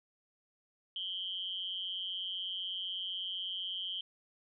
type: tone with amplitude modulation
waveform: sine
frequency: 3136 Hz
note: G7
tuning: in tune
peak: -32 dBFS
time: 0.96-4.01 s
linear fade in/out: 2 ms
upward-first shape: sine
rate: 184 Hz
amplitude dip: 90%
effects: none